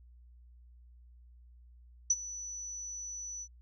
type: tone with ADSR envelope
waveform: sine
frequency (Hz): 5950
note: F#8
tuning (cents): +9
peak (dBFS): -21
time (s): 2.1-3.48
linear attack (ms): 5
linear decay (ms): 41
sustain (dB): -18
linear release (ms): 62
effects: added 60 Hz sine -54 dBFS peak until 3.61 s